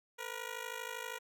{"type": "ring-modulated tone", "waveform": "10% pulse", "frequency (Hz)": 478.9, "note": "A#4", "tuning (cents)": 47, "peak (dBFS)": -29, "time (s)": [0.18, 1.19], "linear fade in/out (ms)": 20, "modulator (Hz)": 26.3, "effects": []}